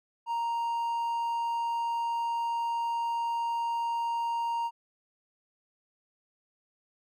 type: tone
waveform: triangle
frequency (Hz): 932.3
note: A#5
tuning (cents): 0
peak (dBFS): -26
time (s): 0.26-4.71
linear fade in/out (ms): 50
effects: none